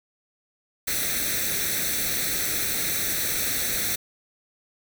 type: noise with comb filter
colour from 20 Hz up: white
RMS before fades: -26 dBFS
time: 0.87-3.96 s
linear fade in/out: 10 ms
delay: 0.5 ms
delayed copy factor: +0.75
effects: none

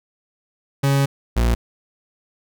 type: tone pair in turn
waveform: 40% pulse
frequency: 138.59 / 58.27 Hz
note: C#3 / A#1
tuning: 0 / 0 cents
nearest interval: octave + minor third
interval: 1500 cents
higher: first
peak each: -14 dBFS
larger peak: neither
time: 0.83-1.06 / 1.36-1.55 s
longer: first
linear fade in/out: 10 ms
effects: none

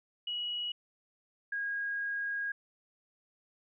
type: tone pair in turn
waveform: sine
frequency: 2915 / 1636 Hz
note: F#7 / G#6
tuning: -26 / -26 cents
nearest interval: minor seventh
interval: 1000 cents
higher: first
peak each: -33 / -32 dBFS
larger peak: second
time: 0.27-0.72 / 1.52-2.52 s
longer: second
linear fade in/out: 5 ms
effects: none

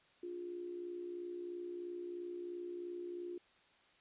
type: tone with amplitude modulation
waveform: sine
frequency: 351.9 Hz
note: F4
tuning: 13 cents sharp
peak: -39 dBFS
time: 0.23-3.38 s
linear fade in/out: 5 ms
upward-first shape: sine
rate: 63 Hz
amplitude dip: 55%
effects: white hiss -68 dBFS RMS until 4 s + resampled to 8000 Hz

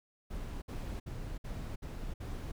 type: noise bursts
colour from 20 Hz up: brown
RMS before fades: -40 dBFS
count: 6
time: 0.3-2.52 s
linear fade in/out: 10 ms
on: 320 ms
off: 60 ms
effects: none

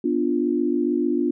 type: chord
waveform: sine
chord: B diminished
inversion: none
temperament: equal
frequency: 246.9 / 293.7 / 349.2 Hz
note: B3 / D4 / F4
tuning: 0 / 0 / 0 cents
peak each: -24 / -23 / -23 dBFS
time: 0.04-1.31 s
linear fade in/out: 5 ms
effects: none

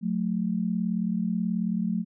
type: tone pair together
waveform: sine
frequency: 181.49 / 220 Hz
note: F#3 / A3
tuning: -33 / 0 cents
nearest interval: minor third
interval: 333 cents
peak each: -27 / -27 dBFS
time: 0.01-2.05 s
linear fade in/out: 50 ms
effects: none

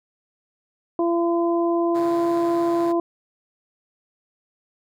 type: harmonic tone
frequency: 339.9 Hz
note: F4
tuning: 47 cents flat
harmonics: 1 / 2 / 3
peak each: -19 / -25 / -29 dBFS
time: 0.99-3 s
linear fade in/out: 2 ms
type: chord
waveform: 5% pulse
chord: Ab suspended fourth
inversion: none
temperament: equal with one note detuned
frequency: 103.83 / 138.59 / 154.76 Hz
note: Ab2 / Db3 / Eb3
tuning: 0 / 0 / -9 cents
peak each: -33 / -28 / -30 dBFS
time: 1.94-2.93 s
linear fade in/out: 20 ms
effects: none

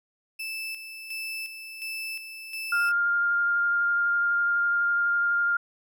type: tone with tremolo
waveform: 35% pulse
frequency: 2635 Hz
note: E7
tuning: 1 cent flat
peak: -30 dBFS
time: 0.39-2.92 s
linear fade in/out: 10 ms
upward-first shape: square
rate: 1.4 Hz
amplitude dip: 55%
type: tone with vibrato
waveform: sine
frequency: 1404 Hz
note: F6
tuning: 9 cents sharp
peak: -21 dBFS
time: 2.72-5.57 s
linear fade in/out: 5 ms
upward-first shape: sine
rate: 12 Hz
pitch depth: 8 cents each way
effects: none

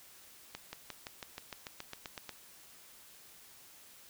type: accelerating click train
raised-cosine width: 0.2 ms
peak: -24 dBFS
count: 13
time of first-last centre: 0.55-2.293 s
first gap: 180 ms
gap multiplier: 0.96
effects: white hiss -57 dBFS RMS until 4.09 s

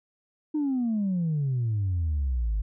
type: exponential sweep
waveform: sine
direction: down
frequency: 311.1 to 49.18 Hz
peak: -22 dBFS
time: 0.54-2.62 s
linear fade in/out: 10 ms
effects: tanh soft clip ceiling -21 dBFS

